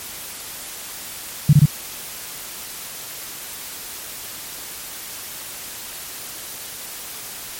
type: tone bursts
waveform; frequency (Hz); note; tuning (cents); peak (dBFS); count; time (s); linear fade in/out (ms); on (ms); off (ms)
sine; 146.83; D3; 0; -6; 3; 1.49-1.657; 5; 41; 22
effects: white hiss -33 dBFS RMS until 7.59 s + MP3 64 kbps